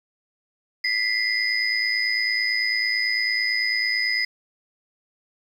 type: tone cluster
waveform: sine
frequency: 1978 / 2087 / 4999 Hz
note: B6 / C7 / D#8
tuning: +2 / -5 / +7 cents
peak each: -25 dBFS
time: 0.84-4.25 s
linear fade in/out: 5 ms
effects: 8-bit